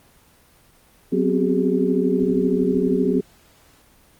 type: tone cluster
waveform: sine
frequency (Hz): 185.1 / 250.5 / 263.2 / 380.1 / 416.6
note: F#3 / B3 / C4 / F#4 / G#4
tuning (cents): +1 / +25 / +10 / +47 / +5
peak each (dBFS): -23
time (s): 1.12-3.21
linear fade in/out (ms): 10
effects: pink hiss -54 dBFS RMS until 4.19 s + Opus 24 kbps